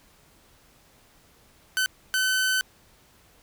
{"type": "tone bursts at uneven times", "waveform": "sawtooth", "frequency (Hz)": 1520, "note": "F#6", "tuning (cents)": 46, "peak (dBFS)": -18, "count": 2, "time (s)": [[1.77, 1.86], [2.14, 2.61]], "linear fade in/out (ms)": 0, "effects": ["pink hiss -58 dBFS RMS until 3.42 s"]}